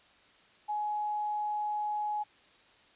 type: tone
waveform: sine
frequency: 840 Hz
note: G#5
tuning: 19 cents sharp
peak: -30 dBFS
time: 0.68-2.24 s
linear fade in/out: 20 ms
effects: white hiss -61 dBFS RMS until 2.95 s + resampled to 8000 Hz